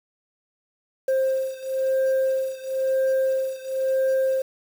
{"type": "beating tone pair", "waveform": "sine", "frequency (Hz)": [528, 528.99], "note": ["C5", "C5"], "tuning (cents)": [16, 19], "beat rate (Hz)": 0.99, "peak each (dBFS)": [-21, -22], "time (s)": [1.08, 4.42], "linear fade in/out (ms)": 5, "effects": ["tanh soft clip ceiling -17 dBFS", "7-bit"]}